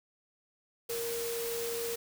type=tone in noise; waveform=sine; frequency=466.2 Hz; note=A#4; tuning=in tune; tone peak=-34 dBFS; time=0.89-1.96 s; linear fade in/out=10 ms; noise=white; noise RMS=-39 dBFS; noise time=0.89-1.96 s; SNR=+2 dB; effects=none